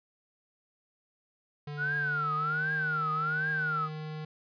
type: tone with pitch glide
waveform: square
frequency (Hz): 146.83 to 154.49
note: D3 to D#3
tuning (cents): 0 to -12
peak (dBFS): -37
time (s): 1.67-4.25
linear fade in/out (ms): 5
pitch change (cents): +88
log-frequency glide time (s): 2.05-2.6
type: tone with vibrato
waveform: sine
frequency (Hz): 1420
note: F6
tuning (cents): +28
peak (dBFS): -28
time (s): 1.77-3.89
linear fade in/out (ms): 50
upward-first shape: triangle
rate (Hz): 1.3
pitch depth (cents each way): 250
type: noise with exponential decay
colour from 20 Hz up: violet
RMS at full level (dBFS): -41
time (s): 3.58-3.74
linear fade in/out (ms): 5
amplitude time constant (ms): 34
effects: resampled to 11025 Hz